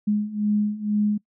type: beating tone pair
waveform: sine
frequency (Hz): 207.7 / 209.8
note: G#3 / G#3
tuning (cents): 0 / +18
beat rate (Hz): 2.1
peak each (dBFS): -25 / -22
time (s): 0.07-1.18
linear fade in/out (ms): 10
effects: noise-tail reverb RT60 0.1 s tail -23 dB re dry